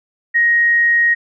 sine tone, 1878 Hz, A#6, 12 cents sharp, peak -10 dBFS, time 0.34-1.15 s, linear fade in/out 20 ms, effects none

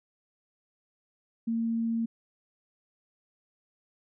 sine tone, 228.7 Hz, A#3, 33 cents flat, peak -26 dBFS, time 1.47-2.06 s, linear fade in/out 10 ms, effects none

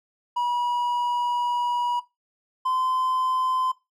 triangle tone pair in turn, 968 / 1028.9 Hz, B5 / C6, -35 / -29 cents, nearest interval minor second, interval 106 cents, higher second, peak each -20 dBFS, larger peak neither, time 0.36-2 / 2.65-3.72 s, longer first, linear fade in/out 10 ms, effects noise-tail reverb RT60 0.2 s tail -17 dB re dry

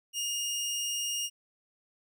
20% pulse tone, 2840 Hz, F7, 28 cents sharp, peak -26 dBFS, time 0.13-1.3 s, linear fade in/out 50 ms, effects none

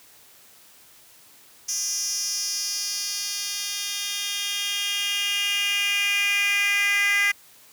10% pulse tone with high-pass filter sweep, 404.7 Hz, G#4, 45 cents flat, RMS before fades -25 dBFS, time 1.68-7.32 s, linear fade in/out 10 ms, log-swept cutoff 5900 to 2000 Hz, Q 4.2, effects white hiss -52 dBFS RMS until 7.72 s + high-pass 60 Hz 12 dB/octave

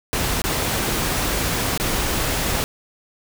pink noise with dropouts, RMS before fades -22 dBFS, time 0.13-2.64 s, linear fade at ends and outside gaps 0 ms, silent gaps 0.418-0.44 / 1.776-1.799 s, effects none

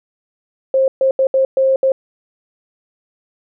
sine tone bursts at uneven times, 532 Hz, C5, 29 cents sharp, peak -10 dBFS, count 6, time 0.74-0.88 / 1.01-1.11 / 1.19-1.27 / 1.34-1.45 / 1.57-1.76 / 1.83-1.92 s, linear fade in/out 2 ms, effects none

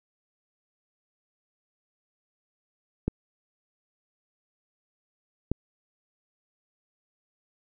clicks, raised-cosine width 3 ms, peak -12 dBFS, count 2, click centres 3.08 / 5.516 s, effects none

